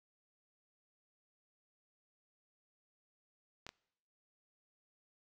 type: clicks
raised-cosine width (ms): 0.2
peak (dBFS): -28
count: 2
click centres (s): 3.666 / 3.691
effects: noise-tail reverb RT60 0.8 s tail -24 dB re dry